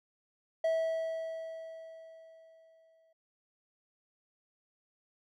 triangle tone with exponential decay, 650 Hz, E5, 24 cents flat, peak -24 dBFS, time 0.64-3.13 s, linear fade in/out 5 ms, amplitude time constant 540 ms, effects none

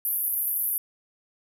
pink band-pass noise, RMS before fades -27 dBFS, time 0.05-0.78 s, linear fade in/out 0 ms, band 11000 to 14000 Hz, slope 96 dB/octave, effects none

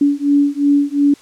sine beating tone pair, 284.3 / 287.1 Hz, C#4 / D4, +44 / -39 cents, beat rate 2.8 Hz, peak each -14 dBFS, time 0.01-1.14 s, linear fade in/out 5 ms, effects white hiss -46 dBFS RMS until 1.21 s + low-pass 8000 Hz 12 dB/octave

